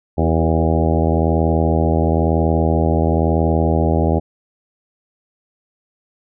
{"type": "harmonic tone with a mistuned harmonic", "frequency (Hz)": 81, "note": "E2", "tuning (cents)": -30, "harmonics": [1, 2, 3, 4, 5, 6, 7, 8, 9, 10], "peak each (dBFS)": [-17, -20, -22, -23, -24, -25, -25, -26, -27, -27], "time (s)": [0.17, 4.2], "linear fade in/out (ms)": 20, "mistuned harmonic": 5, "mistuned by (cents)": -24, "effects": []}